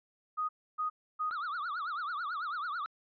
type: tone bursts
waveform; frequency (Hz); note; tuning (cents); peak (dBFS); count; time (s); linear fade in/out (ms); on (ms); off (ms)
sine; 1244.5; D#6; 0; -30; 3; 0.37-1.31; 20; 120; 290
type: tone with vibrato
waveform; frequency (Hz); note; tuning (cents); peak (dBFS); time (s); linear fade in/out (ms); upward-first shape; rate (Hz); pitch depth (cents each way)
triangle; 1286; E6; -43; -32; 1.31-2.86; 0; triangle; 9.1; 250
effects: resampled to 11025 Hz